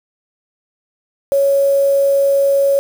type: tone with quantisation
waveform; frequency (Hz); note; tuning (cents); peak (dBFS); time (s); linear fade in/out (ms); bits
sine; 555; C#5; +2; -10; 1.32-2.79; 0; 5
effects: none